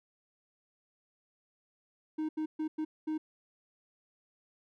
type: tone bursts at uneven times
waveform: triangle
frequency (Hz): 311.1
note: D#4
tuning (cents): 0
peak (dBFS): -29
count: 5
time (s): 2.18-2.29 / 2.37-2.46 / 2.59-2.68 / 2.78-2.85 / 3.07-3.18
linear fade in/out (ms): 10
effects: none